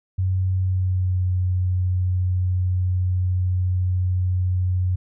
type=tone with pitch glide; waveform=sine; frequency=93.3 to 91.38 Hz; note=F#2 to F#2; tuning=+15 to -21 cents; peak=-18 dBFS; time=0.18-4.96 s; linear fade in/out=10 ms; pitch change=-36 cents; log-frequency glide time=0.6-1.27 s; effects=none